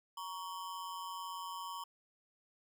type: ring-modulated tone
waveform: square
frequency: 1028 Hz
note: C6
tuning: 31 cents flat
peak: -39 dBFS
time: 0.17-1.84 s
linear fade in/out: 5 ms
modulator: 89 Hz
effects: none